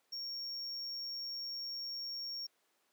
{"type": "tone", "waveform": "triangle", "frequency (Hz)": 5530, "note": "F8", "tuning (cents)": -18, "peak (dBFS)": -38, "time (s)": [0.12, 2.47], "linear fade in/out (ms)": 10, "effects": ["pink hiss -75 dBFS RMS until 2.92 s", "high-pass 400 Hz 12 dB/octave"]}